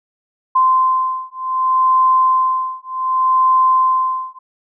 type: beating tone pair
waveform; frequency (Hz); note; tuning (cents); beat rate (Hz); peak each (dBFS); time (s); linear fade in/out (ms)
sine; 1037 / 1037.66; C6 / C6; -16 / -15; 0.66; -15; 0.55-4.39; 10
effects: none